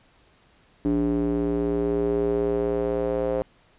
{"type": "tone with band-pass filter sweep", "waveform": "square", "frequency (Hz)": 58, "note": "A#1", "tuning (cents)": -8, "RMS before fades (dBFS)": -24, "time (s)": [0.85, 3.42], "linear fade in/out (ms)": 0, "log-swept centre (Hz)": [310, 510], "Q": 4.5, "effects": ["pink hiss -59 dBFS RMS until 3.78 s", "resampled to 8000 Hz"]}